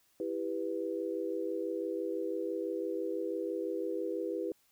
sine chord, E minor, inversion none, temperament just, 329.6 / 395.6 / 494.4 Hz, E4 / G4 / B4, 0 / +16 / +2 cents, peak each -37 / -37 / -37 dBFS, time 0.2-4.52 s, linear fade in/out 2 ms, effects white hiss -70 dBFS RMS until 4.71 s

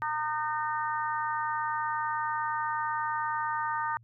harmonic tone, 305.4 Hz, D#4, 32 cents flat, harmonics 3 / 4 / 5 / 6, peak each -31 / -33 / -37 / -39 dBFS, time 0.02-3.97 s, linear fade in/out 0 ms, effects added 115 Hz sine -54 dBFS peak until 4.03 s

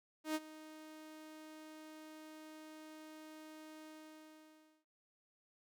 sawtooth tone with ADSR envelope, 311.1 Hz, D#4, in tune, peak -30 dBFS, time 0.24-4.85 s, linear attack 110 ms, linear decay 40 ms, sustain -18 dB, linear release 990 ms, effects none

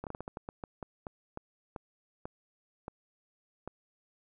slowing click train, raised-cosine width 1 ms, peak -25 dBFS, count 16, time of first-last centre 0.04-3.676 s, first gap 28 ms, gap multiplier 1.27, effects none

